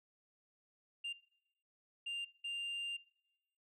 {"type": "tone bursts at uneven times", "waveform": "sine", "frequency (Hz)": 2794, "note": "F7", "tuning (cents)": 0, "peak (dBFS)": -36, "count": 3, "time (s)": [[1.04, 1.13], [2.06, 2.25], [2.44, 2.97]], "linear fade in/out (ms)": 10, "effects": ["noise-tail reverb RT60 0.9 s tail -23 dB re dry", "tanh soft clip ceiling -38 dBFS"]}